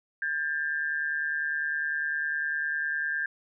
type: tone pair together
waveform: sine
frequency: 1603 / 1752.9 Hz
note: G6 / A6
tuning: +38 / -7 cents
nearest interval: major second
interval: 155 cents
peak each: -28 / -33 dBFS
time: 0.22-3.26 s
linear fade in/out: 2 ms
effects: none